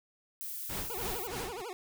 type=noise; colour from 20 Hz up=violet; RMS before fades=-40 dBFS; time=0.41-1.27 s; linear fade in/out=0 ms
type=noise with tremolo; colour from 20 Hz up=pink; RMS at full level=-38 dBFS; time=0.69-1.62 s; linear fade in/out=10 ms; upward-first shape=sine; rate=3.2 Hz; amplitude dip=90%
type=tone with vibrato; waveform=25% pulse; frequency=418.8 Hz; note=G#4; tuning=15 cents sharp; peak=-35 dBFS; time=0.9-1.73 s; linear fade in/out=0 ms; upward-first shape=sine; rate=12 Hz; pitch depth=280 cents each way
effects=none